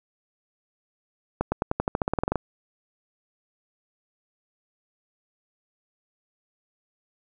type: accelerating click train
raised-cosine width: 1 ms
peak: -9 dBFS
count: 15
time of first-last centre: 1.41-2.357 s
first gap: 110 ms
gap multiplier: 0.92
effects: none